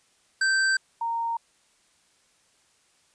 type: tone pair in turn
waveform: square / sine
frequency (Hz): 1558 / 924.7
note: G6 / A#5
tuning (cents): -11 / -14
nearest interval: major sixth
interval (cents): 903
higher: first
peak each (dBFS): -21 / -25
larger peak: first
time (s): 0.41-0.77 / 1.01-1.37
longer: neither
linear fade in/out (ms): 5
effects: white hiss -64 dBFS RMS until 3.14 s + resampled to 22050 Hz